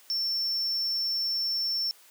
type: tone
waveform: triangle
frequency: 5410 Hz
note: E8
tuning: 44 cents sharp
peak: -25 dBFS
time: 0.1-1.91 s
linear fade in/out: 0 ms
effects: white hiss -56 dBFS RMS until 2.1 s + high-pass 400 Hz 12 dB/octave